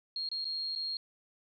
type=tone with dropouts; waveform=sine; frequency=4252 Hz; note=C8; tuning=27 cents sharp; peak=-33 dBFS; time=0.16-0.97 s; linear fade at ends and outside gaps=2 ms; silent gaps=0.289-0.315 / 0.445-0.452 / 0.752-0.759 s; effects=none